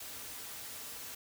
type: noise with comb filter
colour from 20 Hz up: white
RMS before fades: -45 dBFS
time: 0-1.15 s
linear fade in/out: 5 ms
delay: 5.5 ms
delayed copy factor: -0.5
effects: none